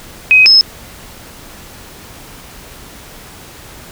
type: tone pair in turn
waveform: sine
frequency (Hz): 2524 / 5181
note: D#7 / E8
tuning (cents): +24 / -31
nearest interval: octave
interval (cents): 1245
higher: second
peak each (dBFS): -3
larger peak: neither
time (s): 0.31-0.46 / 0.46-0.61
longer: neither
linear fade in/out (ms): 0
effects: pink hiss -35 dBFS RMS until 3.91 s